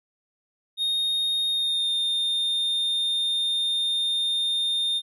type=tone with pitch glide; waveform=triangle; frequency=3706 to 3640 Hz; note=A#7 to A#7; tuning=-11 to -42 cents; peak=-21 dBFS; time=0.77-5.02 s; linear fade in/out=50 ms; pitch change=-31 cents; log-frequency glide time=1.49-1.9 s; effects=none